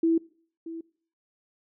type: tone with echo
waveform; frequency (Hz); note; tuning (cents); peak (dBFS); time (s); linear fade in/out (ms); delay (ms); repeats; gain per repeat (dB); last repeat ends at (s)
sine; 329.2; E4; -2; -19; 0.03-0.18; 5; 630; 1; -15; 0.81
effects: noise-tail reverb RT60 0.5 s tail -23 dB re dry